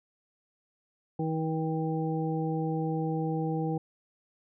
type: harmonic tone with a mistuned harmonic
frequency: 160 Hz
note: D#3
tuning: 49 cents sharp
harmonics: 1 / 2 / 3 / 5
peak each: -30 / -33 / -35 / -37 dBFS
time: 1.19-3.78 s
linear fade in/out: 5 ms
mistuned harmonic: 5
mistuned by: -21 cents
effects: none